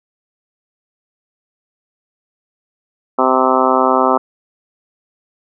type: harmonic tone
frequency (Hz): 130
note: C3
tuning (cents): -11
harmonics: 2 / 3 / 4 / 5 / 6 / 7 / 8 / 9 / 10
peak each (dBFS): -19 / -19 / -19 / -19 / -19 / -19 / -19 / -19 / -19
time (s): 3.18-4.18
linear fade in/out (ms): 10
effects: none